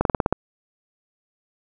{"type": "slowing click train", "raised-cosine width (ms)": 1, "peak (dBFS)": -4, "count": 7, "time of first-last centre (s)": [0.01, 0.326], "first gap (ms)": 42, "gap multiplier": 1.09, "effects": []}